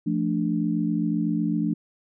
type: chord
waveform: sine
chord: D minor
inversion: first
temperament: equal with one note detuned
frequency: 172.11 / 220 / 293.7 Hz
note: F3 / A3 / D4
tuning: -25 / 0 / 0 cents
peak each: -26 dBFS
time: 0.06-1.74 s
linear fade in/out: 10 ms
effects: none